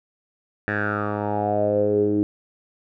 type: tone with low-pass filter sweep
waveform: 10% pulse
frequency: 104 Hz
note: G#2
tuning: 3 cents sharp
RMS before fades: -22 dBFS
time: 0.68-2.23 s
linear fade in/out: 0 ms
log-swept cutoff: 1800 to 320 Hz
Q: 6.9
effects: none